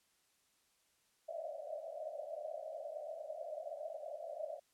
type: band-pass noise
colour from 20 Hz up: pink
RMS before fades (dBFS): -45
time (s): 1.28-4.6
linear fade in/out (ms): 10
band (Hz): 580 to 670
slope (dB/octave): 96
effects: white hiss -75 dBFS RMS until 4.73 s + low-pass 11000 Hz 12 dB/octave